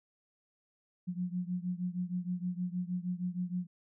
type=beating tone pair; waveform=sine; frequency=177.2 / 183.6 Hz; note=F3 / F#3; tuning=+25 / -13 cents; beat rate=6.4 Hz; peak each=-35 / -37 dBFS; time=1.07-3.67 s; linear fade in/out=20 ms; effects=none